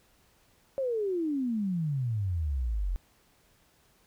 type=exponential sweep; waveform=sine; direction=down; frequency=554.4 to 42 Hz; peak=-27 dBFS; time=0.78-2.96 s; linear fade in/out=0 ms; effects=pink hiss -65 dBFS RMS until 4.06 s